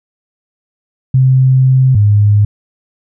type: tone pair in turn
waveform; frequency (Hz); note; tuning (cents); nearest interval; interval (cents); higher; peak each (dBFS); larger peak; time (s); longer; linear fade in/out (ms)
sine; 130.7 / 103.53; C3 / G#2; -1 / -5; major third; 404; first; -5; neither; 1.14-1.95 / 1.95-2.45; first; 5
effects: none